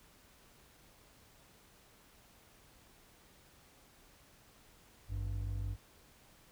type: tone pair together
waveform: triangle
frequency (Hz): 51.91 / 98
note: G#1 / G2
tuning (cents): 0 / 0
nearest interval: major seventh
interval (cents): 1100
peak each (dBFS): -36 / -36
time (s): 5.08-5.77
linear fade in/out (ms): 50
effects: pink hiss -63 dBFS RMS until 6.51 s